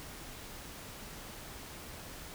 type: silence
effects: pink hiss -47 dBFS RMS until 2.34 s